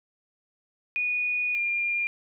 sine tone pair in turn, 2463 / 2403 Hz, D#7 / D7, -18 / +39 cents, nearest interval unison, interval 43 cents, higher first, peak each -24 dBFS, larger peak neither, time 0.96-1.55 / 1.55-2.07 s, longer first, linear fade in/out 0 ms, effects none

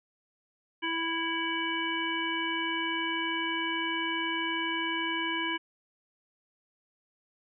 harmonic tone with a mistuned harmonic, 329.6 Hz, E4, in tune, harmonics 1 / 3 / 5 / 7 / 9, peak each -35 / -35 / -35 / -35 / -35 dBFS, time 0.82-5.58 s, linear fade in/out 20 ms, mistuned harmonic 7, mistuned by -18 cents, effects none

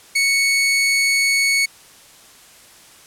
sawtooth tone, 2217 Hz, C#7, in tune, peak -11 dBFS, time 0.15-1.66 s, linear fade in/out 10 ms, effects white hiss -46 dBFS RMS until 3.06 s + low-pass 11000 Hz 12 dB/octave

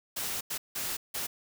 white noise bursts at uneven times, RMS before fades -34 dBFS, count 4, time 0.16-0.41 / 0.5-0.58 / 0.75-0.97 / 1.14-1.27 s, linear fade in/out 10 ms, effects none

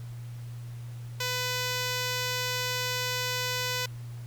5% pulse tone, 500 Hz, B4, 21 cents sharp, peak -17 dBFS, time 1.2-3.86 s, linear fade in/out 5 ms, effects added 119 Hz sine -37 dBFS peak until 4.26 s + pink hiss -55 dBFS RMS until 4.26 s

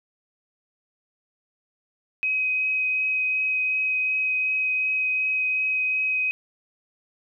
sine tone with vibrato, 2527 Hz, D#7, 26 cents sharp, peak -21 dBFS, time 2.23-6.31 s, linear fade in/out 0 ms, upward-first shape triangle, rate 2.7 Hz, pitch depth 9 cents each way, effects none

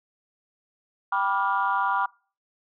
sine chord, G dominant seventh, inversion none, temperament just, 784 / 980 / 1176 / 1411.2 Hz, G5 / B5 / D6 / F6, 0 / -14 / +2 / +18 cents, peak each -28 / -25 / -27 / -28 dBFS, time 1.12-2.06 s, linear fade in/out 5 ms, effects noise-tail reverb RT60 0.4 s tail -25 dB re dry + tanh soft clip ceiling -12 dBFS

